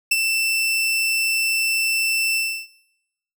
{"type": "tone with ADSR envelope", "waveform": "sawtooth", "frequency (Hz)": 2668, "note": "E7", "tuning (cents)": 20, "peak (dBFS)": -10, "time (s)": [0.11, 2.67], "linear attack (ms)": 8, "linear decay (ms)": 36, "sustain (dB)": -6, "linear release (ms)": 310, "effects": ["noise-tail reverb RT60 0.9 s tail -18 dB re dry"]}